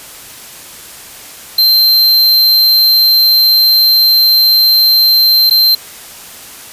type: tone with dropouts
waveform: square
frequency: 4133 Hz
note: C8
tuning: 22 cents flat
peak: -6 dBFS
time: 1.58-5.75 s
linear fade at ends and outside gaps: 5 ms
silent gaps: 5.498-5.508 s
effects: white hiss -32 dBFS RMS until 6.72 s + resampled to 32000 Hz